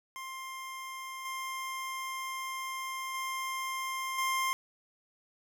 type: tone with level steps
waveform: 25% pulse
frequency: 1055 Hz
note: C6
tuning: 14 cents sharp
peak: -36 / -32 / -30 / -25 dBFS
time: 0.16-4.53 s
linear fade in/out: 0 ms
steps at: 1.25 / 3.14 / 4.18 s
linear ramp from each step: 5 ms
effects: none